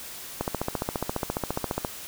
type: click train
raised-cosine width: 1 ms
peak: -12 dBFS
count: 22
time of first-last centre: 0.41-1.848 s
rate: 14.6 Hz
effects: white hiss -40 dBFS RMS until 2.07 s